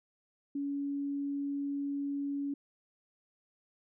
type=tone; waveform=sine; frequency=282.1 Hz; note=C#4; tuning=30 cents sharp; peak=-32 dBFS; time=0.55-2.54 s; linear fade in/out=5 ms; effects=none